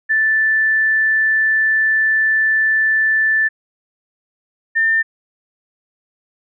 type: tone pair in turn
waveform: sine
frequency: 1760 / 1800.1 Hz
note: A6 / A6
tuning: 0 / +39 cents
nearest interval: unison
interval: 39 cents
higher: second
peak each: -12 dBFS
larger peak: neither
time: 0.09-3.49 / 4.75-5.03 s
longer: first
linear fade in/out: 20 ms
effects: none